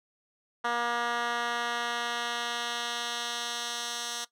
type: tone with band-pass filter sweep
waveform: 10% pulse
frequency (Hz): 237.9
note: A#3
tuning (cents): +35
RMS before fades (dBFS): -32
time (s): 0.64-4.25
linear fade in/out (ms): 10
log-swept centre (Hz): 1400 to 5500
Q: 0.97
effects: noise-tail reverb RT60 0.1 s tail -17 dB re dry